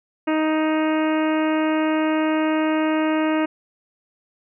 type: harmonic tone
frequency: 312.3 Hz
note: D#4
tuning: 7 cents sharp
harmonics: 1 / 2 / 3 / 4 / 5 / 6 / 7 / 8 / 9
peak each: -19 / -25 / -29 / -31 / -33 / -35 / -36 / -37 / -38 dBFS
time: 0.27-3.46 s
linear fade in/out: 10 ms
effects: none